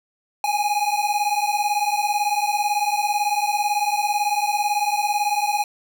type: beating tone pair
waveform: square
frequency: 819 / 837 Hz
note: G#5 / G#5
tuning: -24 / +13 cents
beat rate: 18 Hz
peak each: -23 dBFS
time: 0.44-5.64 s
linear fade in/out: 2 ms
effects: none